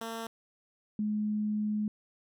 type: tone pair in turn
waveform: 10% pulse / sine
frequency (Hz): 227.1 / 211.4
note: A#3 / G#3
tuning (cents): -45 / +31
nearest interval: minor second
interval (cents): 124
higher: first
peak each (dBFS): -28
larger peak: neither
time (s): 0.01-0.27 / 0.99-1.88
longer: second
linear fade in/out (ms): 2
effects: none